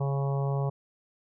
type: harmonic tone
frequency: 138.59 Hz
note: C#3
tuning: in tune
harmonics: 1 / 3 / 4 / 5 / 6 / 7 / 8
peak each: -26 / -36 / -38 / -40 / -42 / -43 / -44 dBFS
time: 0-0.7 s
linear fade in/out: 10 ms
effects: none